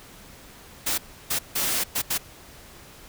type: noise bursts at uneven times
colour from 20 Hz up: white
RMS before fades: -25 dBFS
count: 5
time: 0.86-0.98 / 1.3-1.39 / 1.55-1.84 / 1.95-2.02 / 2.1-2.18 s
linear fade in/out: 10 ms
effects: pink hiss -47 dBFS RMS until 3.08 s